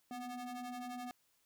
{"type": "ring-modulated tone", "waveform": "square", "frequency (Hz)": 244.1, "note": "B3", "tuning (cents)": -20, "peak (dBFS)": -40, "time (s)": [0.11, 1.11], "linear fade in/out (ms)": 0, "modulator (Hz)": 494, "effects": ["white hiss -75 dBFS RMS until 1.45 s"]}